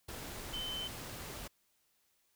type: tone in noise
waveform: sine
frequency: 3066 Hz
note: G7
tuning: 39 cents flat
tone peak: -38 dBFS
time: 0.53-0.88 s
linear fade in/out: 10 ms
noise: pink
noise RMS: -45 dBFS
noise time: 0.08-1.48 s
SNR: +4 dB
effects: white hiss -75 dBFS RMS until 2.35 s